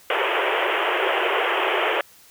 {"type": "band-pass noise", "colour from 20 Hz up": "pink", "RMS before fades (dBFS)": -22, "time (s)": [0.1, 2.01], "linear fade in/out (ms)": 2, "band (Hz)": [350, 3200], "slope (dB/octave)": 96, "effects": ["white hiss -51 dBFS RMS until 2.3 s"]}